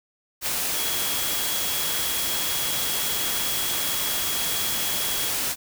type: tone in noise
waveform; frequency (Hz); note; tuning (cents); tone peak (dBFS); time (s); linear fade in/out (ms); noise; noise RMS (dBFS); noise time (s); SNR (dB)
sine; 3322; G#7; 0; -32; 0.73-5.32; 50; white; -26; 0.41-5.56; -9
effects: none